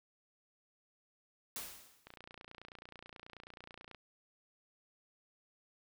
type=noise with exponential decay; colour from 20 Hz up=white; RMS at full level=-41 dBFS; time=1.56-2.16 s; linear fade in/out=1 ms; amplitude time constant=130 ms
type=click train; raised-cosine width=0.3 ms; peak=-34 dBFS; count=56; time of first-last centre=2.07-3.947 s; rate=29.3 Hz
effects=none